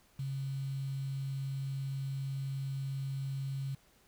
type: tone with quantisation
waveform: sine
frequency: 135.9 Hz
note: C#3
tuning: 34 cents flat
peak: -34 dBFS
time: 0.19-3.75 s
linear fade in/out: 5 ms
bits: 9
effects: pink hiss -66 dBFS RMS until 4.07 s